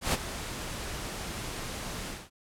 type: noise with ADSR envelope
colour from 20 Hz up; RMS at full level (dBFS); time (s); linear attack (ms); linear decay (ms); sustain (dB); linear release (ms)
pink; -25; 0.01-2.3; 120; 33; -12; 220
effects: low-pass 11000 Hz 12 dB/octave